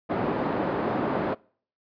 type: band-pass noise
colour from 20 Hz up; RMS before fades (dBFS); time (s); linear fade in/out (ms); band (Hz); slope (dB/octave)
pink; -27; 0.09-1.35; 20; 210 to 960; 12
effects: noise-tail reverb RT60 0.5 s tail -25 dB re dry + resampled to 11025 Hz